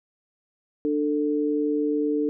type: tone pair together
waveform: sine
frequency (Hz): 296.6 / 444.4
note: D4 / A4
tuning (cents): +17 / +17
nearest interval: perfect fifth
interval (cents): 700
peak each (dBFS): -23 / -25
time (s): 0.85-2.29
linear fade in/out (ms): 0
effects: none